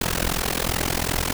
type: noise with amplitude modulation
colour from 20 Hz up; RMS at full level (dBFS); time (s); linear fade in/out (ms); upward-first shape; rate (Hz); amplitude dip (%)
pink; -20; 0.01-1.33; 5; sine; 42.7; 95
effects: none